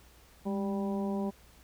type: harmonic tone with a mistuned harmonic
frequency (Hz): 196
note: G3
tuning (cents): 0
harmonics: 1 / 2 / 3 / 4 / 5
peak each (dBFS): -31 / -37 / -41 / -43 / -45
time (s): 0.45-1.31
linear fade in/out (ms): 20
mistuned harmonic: 1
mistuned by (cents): +54
effects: added 60 Hz sine -60 dBFS peak until 1.63 s + pink hiss -60 dBFS RMS until 1.63 s